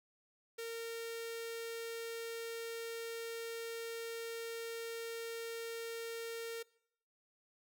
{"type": "tone with notch filter", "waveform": "sawtooth", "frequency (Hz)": 460, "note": "A#4", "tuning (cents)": -23, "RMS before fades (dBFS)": -43, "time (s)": [0.58, 6.63], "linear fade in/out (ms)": 10, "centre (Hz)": 970, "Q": 1.5, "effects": ["noise-tail reverb RT60 0.7 s tail -22 dB re dry"]}